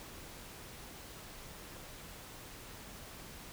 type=silence; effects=pink hiss -50 dBFS RMS until 3.52 s